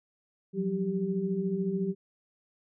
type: tone cluster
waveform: sine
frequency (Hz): 175.7 / 189.6 / 391.3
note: F3 / F#3 / G4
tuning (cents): +11 / +43 / -3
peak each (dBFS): -34 / -30 / -32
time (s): 0.53-1.95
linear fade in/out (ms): 50
effects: none